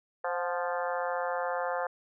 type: harmonic tone with a mistuned harmonic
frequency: 174.61 Hz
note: F3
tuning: in tune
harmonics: 3 / 4 / 5 / 6 / 7 / 8 / 9 / 10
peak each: -33 / -35 / -37 / -39 / -40 / -41 / -42 / -43 dBFS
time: 0.24-1.87 s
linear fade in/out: 5 ms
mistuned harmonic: 4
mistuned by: +45 cents
effects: none